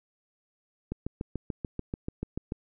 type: click train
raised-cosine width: 3 ms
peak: -19 dBFS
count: 12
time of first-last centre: 0.92-2.521 s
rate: 6.87 Hz
effects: none